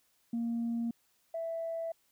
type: tone pair in turn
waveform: sine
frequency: 233.1 / 660.5 Hz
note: A#3 / E5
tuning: 0 / +3 cents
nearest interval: octave + tritone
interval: 1803 cents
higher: second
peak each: -29 / -33 dBFS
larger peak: first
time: 0.33-0.91 / 1.34-1.92 s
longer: neither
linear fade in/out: 5 ms
effects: tanh soft clip ceiling -28 dBFS + white hiss -72 dBFS RMS until 2.11 s